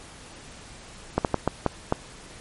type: slowing click train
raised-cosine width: 1 ms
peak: -6 dBFS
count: 6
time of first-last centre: 1.18-1.924 s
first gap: 68 ms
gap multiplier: 1.4
effects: pink hiss -45 dBFS RMS until 2.4 s + MP3 48 kbps